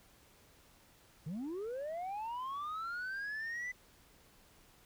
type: linear sweep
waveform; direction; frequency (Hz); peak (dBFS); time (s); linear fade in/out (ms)
sine; up; 140 to 2011; -35; 1.26-3.72; 10
effects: tanh soft clip ceiling -37 dBFS + pink hiss -64 dBFS RMS until 4.85 s